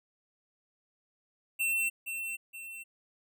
square tone with echo, 2699 Hz, E7, 40 cents sharp, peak -28 dBFS, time 1.59-1.9 s, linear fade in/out 20 ms, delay 470 ms, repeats 2, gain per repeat -7 dB, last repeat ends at 2.84 s, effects none

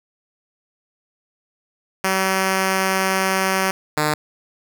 5% pulse tone pair in turn, 190.5 / 151.46 Hz, G3 / D#3, -49 / -46 cents, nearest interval major third, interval 397 cents, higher first, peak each -6 dBFS, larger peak neither, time 2.04-3.71 / 3.97-4.14 s, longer first, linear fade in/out 2 ms, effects none

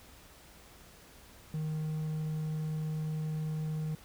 triangle tone, 155.56 Hz, D#3, in tune, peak -30 dBFS, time 1.54-3.95 s, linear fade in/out 2 ms, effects added 61 Hz sine -62 dBFS peak until 4.04 s + pink hiss -56 dBFS RMS until 4.04 s

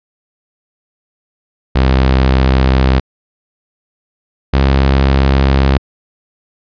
sawtooth tone pair in turn, 65.41 / 67.52 Hz, C2 / C#2, 0 / -45 cents, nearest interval minor second, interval 55 cents, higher second, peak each -4 dBFS, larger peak neither, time 1.75-3 / 4.53-5.78 s, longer neither, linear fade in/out 10 ms, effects resampled to 11025 Hz

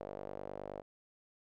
sawtooth tone with band-pass filter, 49.53 Hz, G1, 19 cents sharp, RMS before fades -45 dBFS, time 0-0.82 s, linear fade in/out 10 ms, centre 570 Hz, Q 3, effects none

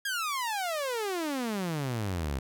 sawtooth exponential sweep, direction down, 1661.2 to 63.8 Hz, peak -26 dBFS, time 0.05-2.39 s, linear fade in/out 5 ms, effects none

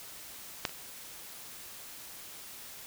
clicks, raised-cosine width 0.2 ms, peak -11 / -28 dBFS, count 2, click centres 0.652 / 0.694 s, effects white hiss -47 dBFS RMS until 2.86 s

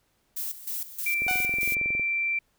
violet noise with tremolo, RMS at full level -32 dBFS, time 0.36-1.75 s, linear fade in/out 10 ms, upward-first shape square, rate 3.2 Hz, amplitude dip 75%
sine tone, 2349 Hz, D7, in tune, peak -24 dBFS, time 1.06-2.39 s, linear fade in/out 5 ms
click train, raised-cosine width 2 ms, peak -26 dBFS, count 18, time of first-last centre 1.22-1.996 s, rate 21.9 Hz
sawtooth tone with exponential decay, 740 Hz, F#5, in tune, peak -22 dBFS, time 1.28-1.69 s, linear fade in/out 1 ms, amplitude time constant 88 ms
effects pink hiss -70 dBFS RMS until 2.58 s

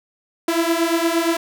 sawtooth beating tone pair, 329.4 / 338 Hz, E4 / E4, -1 / +43 cents, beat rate 8.6 Hz, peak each -16 dBFS, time 0.48-1.37 s, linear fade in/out 5 ms, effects none

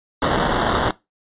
violet noise with sample-and-hold, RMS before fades -19 dBFS, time 0.22-0.91 s, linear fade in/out 2 ms, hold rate 2450 Hz, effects noise-tail reverb RT60 0.2 s tail -19 dB re dry + resampled to 8000 Hz

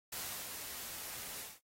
white noise with ADSR envelope, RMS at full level -41 dBFS, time 0.12-1.6 s, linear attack 7 ms, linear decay 360 ms, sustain -4 dB, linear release 200 ms, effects noise-tail reverb RT60 0.1 s tail -17 dB re dry + AAC 48 kbps

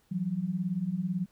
sine beating tone pair, 168.4 / 186.4 Hz, E3 / F#3, +37 / +13 cents, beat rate 18 Hz, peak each -33 / -30 dBFS, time 0.11-1.26 s, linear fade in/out 10 ms, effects pink hiss -68 dBFS RMS until 1.31 s

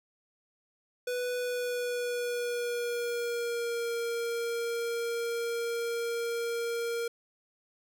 square tone with pitch glide, 493.9 to 467 Hz, B4 to A#4, 0 to +3 cents, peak -31 dBFS, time 1.07-7.08 s, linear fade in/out 5 ms, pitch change -97 cents, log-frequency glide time 1.38-3.94 s, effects none

